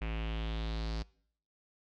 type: tone with low-pass filter sweep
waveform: square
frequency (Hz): 55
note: A1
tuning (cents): 0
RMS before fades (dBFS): -36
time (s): 0.01-1.03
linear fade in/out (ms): 10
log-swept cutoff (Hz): 2500 to 4800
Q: 3.7
effects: noise-tail reverb RT60 0.6 s tail -23 dB re dry